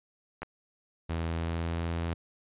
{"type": "clicks", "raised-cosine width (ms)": 0.5, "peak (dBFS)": [-22, -22], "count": 2, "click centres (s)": [0.42, 0.431]}
{"type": "tone with pitch glide", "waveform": "sawtooth", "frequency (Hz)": [82.41, 83.9], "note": ["E2", "E2"], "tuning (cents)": [0, 31], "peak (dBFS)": -26, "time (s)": [1.09, 2.14], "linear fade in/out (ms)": 10, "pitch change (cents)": 31, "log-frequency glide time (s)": [1.2, 1.85]}
{"effects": ["resampled to 8000 Hz"]}